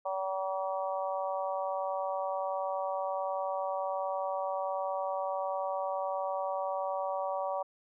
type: harmonic tone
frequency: 190.6 Hz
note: G3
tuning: 48 cents flat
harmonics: 3 / 4 / 5 / 6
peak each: -34 / -36 / -38 / -40 dBFS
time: 0.05-7.63 s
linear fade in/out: 10 ms
effects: none